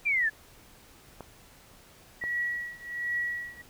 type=linear sweep; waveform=sine; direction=down; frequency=2425 to 1683 Hz; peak=-23 dBFS; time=0.05-0.3 s; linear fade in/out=20 ms
type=clicks; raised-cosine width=1 ms; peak=-26 dBFS; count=2; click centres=1.207 / 2.239 s
type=tone with tremolo; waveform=sine; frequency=1927 Hz; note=B6; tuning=43 cents flat; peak=-26 dBFS; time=2.21-3.62 s; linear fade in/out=10 ms; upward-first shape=triangle; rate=1.3 Hz; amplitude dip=95%
effects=pink hiss -55 dBFS RMS until 3.69 s